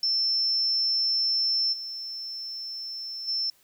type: tone with level steps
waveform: sine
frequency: 5340 Hz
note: E8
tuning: 22 cents sharp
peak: -22 / -33 / -25 dBFS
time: 0.03-3.5 s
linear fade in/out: 2 ms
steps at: 1.72 / 3.27 s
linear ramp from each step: 20 ms
effects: white hiss -62 dBFS RMS until 3.63 s